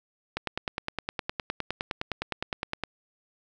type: click train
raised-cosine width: 0.3 ms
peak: -13 dBFS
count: 25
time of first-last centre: 0.37-2.837 s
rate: 9.73 Hz
effects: none